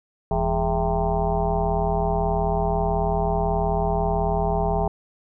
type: tone with frequency modulation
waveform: sine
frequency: 414.8 Hz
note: G#4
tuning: 2 cents flat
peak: -19 dBFS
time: 0.31-4.88 s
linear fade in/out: 2 ms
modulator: 124 Hz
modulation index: 3.8
effects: none